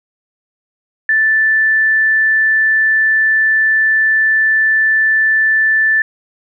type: tone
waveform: sine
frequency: 1760 Hz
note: A6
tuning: in tune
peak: -9 dBFS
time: 1.09-6.02 s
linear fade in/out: 2 ms
effects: none